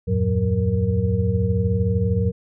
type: tone cluster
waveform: sine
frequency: 79.1 / 92.3 / 111.8 / 182.9 / 466.3 Hz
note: D#2 / F#2 / A2 / F#3 / A#4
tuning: +29 / -4 / +28 / -20 / +1 cents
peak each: -29 / -21 / -23 / -24 / -26 dBFS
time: 0.07-2.32 s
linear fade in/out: 20 ms
effects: none